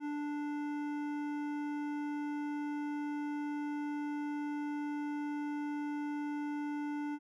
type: tone with hard clipping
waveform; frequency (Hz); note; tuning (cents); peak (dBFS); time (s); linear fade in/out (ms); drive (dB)
sine; 293.7; D4; 0; -37; 0-7.19; 50; 13
effects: none